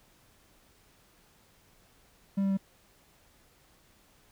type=tone with pitch steps; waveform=triangle; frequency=196.6 / 195.24 / 193.89 Hz; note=G3 / G3 / G3; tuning=+5 / -7 / -19 cents; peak=-23 dBFS; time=2.37-2.574 s; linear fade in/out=10 ms; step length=68 ms; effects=pink hiss -63 dBFS RMS until 4.31 s